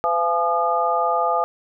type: tone cluster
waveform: sine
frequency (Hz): 507 / 683 / 847 / 1217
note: B4 / F5 / G#5 / D#6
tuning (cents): +45 / -39 / +34 / -39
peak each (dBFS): -25 / -22 / -23 / -22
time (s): 0.04-1.44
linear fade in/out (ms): 0
effects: none